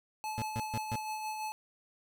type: tone with tremolo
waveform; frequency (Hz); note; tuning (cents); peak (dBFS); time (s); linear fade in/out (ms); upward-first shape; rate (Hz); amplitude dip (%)
square; 863; A5; -34; -35; 0.24-1.52; 0; sine; 6; 35
type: tone bursts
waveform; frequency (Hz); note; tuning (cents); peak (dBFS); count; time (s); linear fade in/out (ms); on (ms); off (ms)
30% pulse; 113.4; A#2; -47; -31; 4; 0.38-0.956; 0; 39; 140
effects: none